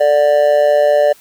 triangle tone with amplitude modulation, 588 Hz, D5, 2 cents sharp, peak -3 dBFS, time 0-1.13 s, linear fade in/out 10 ms, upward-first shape sine, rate 145 Hz, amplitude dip 75%, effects white hiss -46 dBFS RMS until 1.2 s

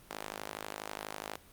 sawtooth tone with high-pass filter, 52.2 Hz, G#1, 10 cents sharp, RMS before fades -43 dBFS, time 0.1-1.37 s, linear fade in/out 5 ms, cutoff 570 Hz, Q 0.83, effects pink hiss -58 dBFS RMS until 1.52 s + Opus 32 kbps

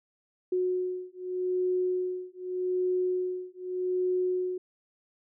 sine beating tone pair, 365.2 / 366.03 Hz, F#4 / F#4, -23 / -19 cents, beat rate 0.83 Hz, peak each -30 dBFS, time 0.52-4.58 s, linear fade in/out 5 ms, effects none

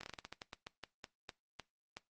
slowing click train, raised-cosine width 0.2 ms, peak -27 dBFS, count 16, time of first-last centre 0.01-1.969 s, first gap 23 ms, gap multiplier 1.22, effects noise-tail reverb RT60 0.2 s tail -19 dB re dry + Opus 24 kbps

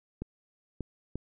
clicks, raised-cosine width 3 ms, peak -22 dBFS, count 3, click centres 0.22 / 0.807 / 1.156 s, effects none

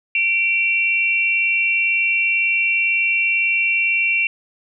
sine tone pair together, 2341 / 2729 Hz, D7 / F7, -6 / -41 cents, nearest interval minor third, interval 265 cents, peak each -18 dBFS, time 0.15-4.27 s, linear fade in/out 2 ms, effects none

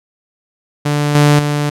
sawtooth tone with level steps, 146.83 Hz, D3, in tune, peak -9 / -3 / -10 dBFS, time 0.85-1.7 s, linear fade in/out 10 ms, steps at 1.15 / 1.39 s, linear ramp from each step 2 ms, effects low-pass 11000 Hz 12 dB/octave

